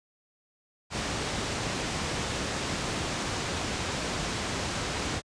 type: low-pass noise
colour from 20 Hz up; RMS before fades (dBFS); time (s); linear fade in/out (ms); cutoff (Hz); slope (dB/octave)
pink; -31; 0.9-5.22; 50; 8000; 24
effects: high-pass 60 Hz 12 dB/octave + resampled to 22050 Hz